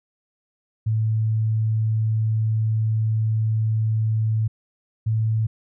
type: tone pair in turn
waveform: sine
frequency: 110 / 110.52 Hz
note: A2 / A2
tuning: 0 / +8 cents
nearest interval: unison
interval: 8 cents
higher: second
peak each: -18 dBFS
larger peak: neither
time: 0.86-4.48 / 5.06-5.47 s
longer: first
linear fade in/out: 10 ms
effects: none